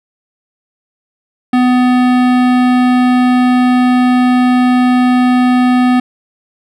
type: tone with hard clipping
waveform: sine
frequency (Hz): 250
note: B3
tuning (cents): +21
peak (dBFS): -9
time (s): 1.53-6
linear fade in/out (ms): 5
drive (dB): 18
effects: none